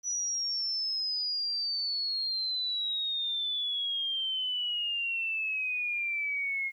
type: exponential sweep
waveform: sine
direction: down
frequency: 5920 to 2144 Hz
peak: -29 dBFS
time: 0.03-6.72 s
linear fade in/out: 50 ms
effects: 11-bit